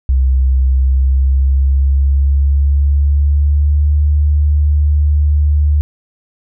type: tone with pitch glide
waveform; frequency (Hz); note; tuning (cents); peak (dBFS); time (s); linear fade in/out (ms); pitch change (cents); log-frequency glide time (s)
sine; 65.41 to 73.85; C2 to D2; 0 to +10; -8; 0.09-5.81; 0; +210; 0.7-3.94
effects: none